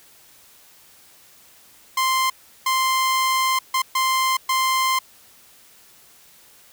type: tone bursts at uneven times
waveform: sawtooth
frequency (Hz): 1046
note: C6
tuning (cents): -1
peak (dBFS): -14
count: 5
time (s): 1.97-2.3 / 2.66-3.59 / 3.74-3.82 / 3.95-4.37 / 4.49-4.99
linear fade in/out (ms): 5
effects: white hiss -51 dBFS RMS until 6.72 s

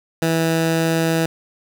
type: tone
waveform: 15% pulse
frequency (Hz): 163.5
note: E3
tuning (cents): -14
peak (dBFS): -10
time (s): 0.22-1.26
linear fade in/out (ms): 2
effects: none

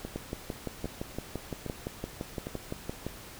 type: two click trains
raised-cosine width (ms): 2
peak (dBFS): -22 / -20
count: 4 / 18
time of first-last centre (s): 0.05-2.469 / 0.16-3.066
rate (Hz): 1.24 / 5.85
effects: pink hiss -47 dBFS RMS until 3.39 s

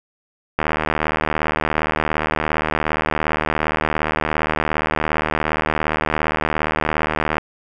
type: click train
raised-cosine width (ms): 0.5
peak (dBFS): -4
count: 526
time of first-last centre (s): 0.59-7.382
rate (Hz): 77.3
effects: none

